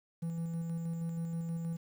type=tone with tremolo; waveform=triangle; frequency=166.4 Hz; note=E3; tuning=17 cents sharp; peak=-31 dBFS; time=0.22-1.77 s; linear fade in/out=10 ms; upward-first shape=square; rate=6.3 Hz; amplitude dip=25%; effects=10-bit